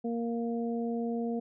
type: harmonic tone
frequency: 233.1 Hz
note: A#3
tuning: in tune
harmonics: 1 / 2 / 3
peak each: -31 / -35 / -41 dBFS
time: 0.04-1.4 s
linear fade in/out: 10 ms
effects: none